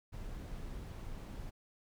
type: noise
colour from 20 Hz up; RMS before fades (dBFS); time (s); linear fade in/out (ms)
brown; -44; 0.12-1.51; 20
effects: none